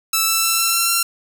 5% pulse tone with pitch steps, 1318.5 / 1327.7 / 1336.9 / 1346.2 / 1355.6 / 1365 Hz, E6 / E6 / E6 / E6 / E6 / F6, 0 / +12 / +24 / +36 / +48 / -40 cents, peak -4 dBFS, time 0.13-1.03 s, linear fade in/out 5 ms, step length 150 ms, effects none

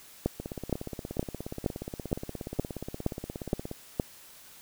two click trains, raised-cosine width 2 ms, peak -22 / -12 dBFS, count 57 / 9, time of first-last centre 0.4-3.714 / 0.26-3.998 s, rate 16.9 / 2.14 Hz, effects white hiss -52 dBFS RMS until 4.61 s

